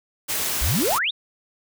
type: noise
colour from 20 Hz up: white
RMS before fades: -25 dBFS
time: 0.28-0.99 s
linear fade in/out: 20 ms
type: exponential sweep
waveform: sine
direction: up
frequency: 49 to 3935 Hz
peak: -20 dBFS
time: 0.61-1.11 s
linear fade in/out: 10 ms
effects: none